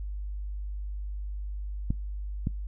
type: clicks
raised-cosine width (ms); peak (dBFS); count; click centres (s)
5; -15; 2; 1.905 / 2.471
effects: noise-tail reverb RT60 0.2 s tail -25 dB re dry + added 50 Hz sine -32 dBFS peak until 2.67 s